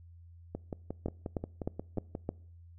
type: two click trains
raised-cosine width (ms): 2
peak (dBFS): -23 / -19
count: 10 / 5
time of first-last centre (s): 0.55-2.151 / 1.06-2.291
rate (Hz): 5.62 / 3.25
effects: noise-tail reverb RT60 0.6 s tail -24 dB re dry + added 85 Hz sine -51 dBFS peak until 2.78 s